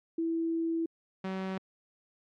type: tone pair in turn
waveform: sine / sawtooth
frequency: 329.5 / 189.66 Hz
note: E4 / F#3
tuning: -1 / +43 cents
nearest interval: minor seventh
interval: 956 cents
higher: first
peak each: -28 / -29 dBFS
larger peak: first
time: 0.18-0.86 / 1.24-1.58 s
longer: first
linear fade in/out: 5 ms
effects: low-pass 3000 Hz 12 dB/octave + AAC 64 kbps